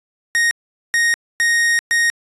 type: tone bursts at uneven times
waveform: 45% pulse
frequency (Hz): 1865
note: A#6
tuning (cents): 0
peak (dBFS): -13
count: 4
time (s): 0.35-0.51 / 0.94-1.14 / 1.4-1.79 / 1.91-2.1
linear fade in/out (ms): 0
effects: resampled to 24000 Hz